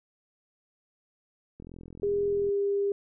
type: click train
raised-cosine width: 3 ms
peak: -32 dBFS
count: 39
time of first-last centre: 1.6-2.49 s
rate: 42.7 Hz
type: tone with pitch glide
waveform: sine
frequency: 406 to 401.1 Hz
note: G#4 to G4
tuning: -39 to +40 cents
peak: -24 dBFS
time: 2.03-2.92 s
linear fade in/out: 2 ms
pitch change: -21 cents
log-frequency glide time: 2.17-2.6 s
effects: none